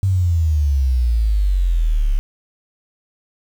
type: exponential sweep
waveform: sine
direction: down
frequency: 98.4 to 34 Hz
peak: -13 dBFS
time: 0.03-2.19 s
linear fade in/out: 0 ms
effects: 7-bit